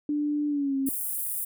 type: tone with pitch glide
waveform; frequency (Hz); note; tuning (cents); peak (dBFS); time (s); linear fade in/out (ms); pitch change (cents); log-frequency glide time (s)
sine; 295 to 270.5; D4 to C#4; +8 to -42; -24; 0.09-0.89; 2; -150; 0.48-0.76
type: high-pass noise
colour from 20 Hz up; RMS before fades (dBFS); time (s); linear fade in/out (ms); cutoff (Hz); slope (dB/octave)
pink; -31; 0.86-1.45; 10; 9300; 48
effects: none